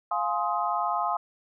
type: chord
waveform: sine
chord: F minor seventh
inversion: none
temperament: just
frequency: 698.5 / 838.1 / 1047.7 / 1257.2 Hz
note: F5 / Ab5 / C6 / Eb6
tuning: 0 / +16 / +2 / +18 cents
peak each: -30 dBFS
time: 0.11-1.17 s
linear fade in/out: 5 ms
effects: none